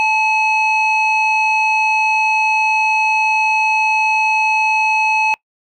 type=tone pair together; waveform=sine; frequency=874.5 / 2565 Hz; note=A5 / E7; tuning=-11 / -48 cents; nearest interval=octave + perfect fifth; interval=1863 cents; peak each=-13 dBFS; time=0-5.34 s; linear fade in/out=0 ms; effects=noise-tail reverb RT60 0.1 s tail -26 dB re dry + tanh soft clip ceiling -9 dBFS